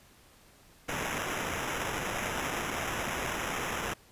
violet noise with sample-and-hold, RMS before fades -34 dBFS, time 0.88-3.94 s, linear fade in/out 10 ms, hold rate 4410 Hz, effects pink hiss -59 dBFS RMS until 4.11 s + resampled to 32000 Hz

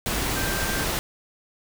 sine tone in noise, 1573 Hz, G6, 6 cents sharp, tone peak -31 dBFS, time 0.36-0.84 s, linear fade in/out 0 ms, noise pink, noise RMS -26 dBFS, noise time 0.06-0.99 s, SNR -8 dB, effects none

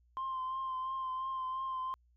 sine tone with vibrato, 1046.5 Hz, C6, in tune, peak -33 dBFS, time 0.17-1.94 s, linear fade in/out 0 ms, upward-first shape triangle, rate 2.9 Hz, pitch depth 30 cents each way, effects tanh soft clip ceiling -32 dBFS + added 60 Hz sine -65 dBFS peak until 2.16 s

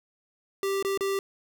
square tone with dropouts, 392 Hz, G4, in tune, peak -26 dBFS, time 0.63-1.19 s, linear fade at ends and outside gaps 1 ms, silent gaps 0.826-0.848 / 0.975-1.008 s, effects none

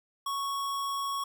square tone, 1108.7 Hz, C#6, in tune, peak -31 dBFS, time 0.26-1.24 s, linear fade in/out 5 ms, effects none

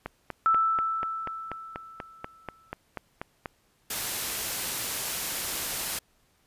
click train, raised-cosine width 0.5 ms, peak -18 dBFS, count 15, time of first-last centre 0.06-3.458 s, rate 4.12 Hz
sine tone with exponential decay, 1321 Hz, E6, 3 cents sharp, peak -18 dBFS, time 0.46-2.72 s, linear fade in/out 0 ms, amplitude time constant 490 ms
white noise, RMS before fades -31 dBFS, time 3.9-5.99 s, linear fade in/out 5 ms
effects pink hiss -67 dBFS RMS until 6.46 s + resampled to 32000 Hz

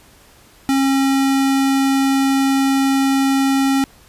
square tone, 271.1 Hz, C#4, 38 cents flat, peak -14 dBFS, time 0.69-3.84 s, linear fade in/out 0 ms, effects pink hiss -48 dBFS RMS until 4.08 s + resampled to 32000 Hz

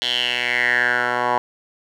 10% pulse tone with band-pass filter sweep, 122.5 Hz, B2, 14 cents flat, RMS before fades -20 dBFS, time 0.02-1.38 s, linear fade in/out 0 ms, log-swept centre 3500 to 1000 Hz, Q 5.6, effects none

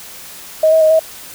sine tone with pitch steps, 630 / 641 / 627 / 640 Hz, D#5 / E5 / D#5 / D#5, +21 / -49 / +13 / +49 cents, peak -7 dBFS, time 0.63-0.994 s, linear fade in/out 5 ms, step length 91 ms, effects white hiss -34 dBFS RMS until 1.34 s

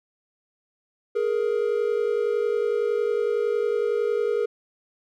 triangle tone pair together, 418.4 / 469.3 Hz, G#4 / A#4, +13 / +12 cents, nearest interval major second, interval 199 cents, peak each -22 dBFS, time 1.15-4.46 s, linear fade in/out 10 ms, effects none

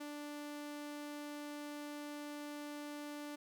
sawtooth tone, 293.7 Hz, D4, in tune, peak -40 dBFS, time 0-3.36 s, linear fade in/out 10 ms, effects none

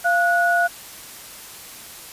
sine tone pair together, 693 / 1463.3 Hz, F5 / F#6, -14 / -20 cents, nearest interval octave + minor second, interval 1294 cents, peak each -18 dBFS, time 0.04-0.68 s, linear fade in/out 20 ms, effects white hiss -39 dBFS RMS until 2.12 s + resampled to 32000 Hz

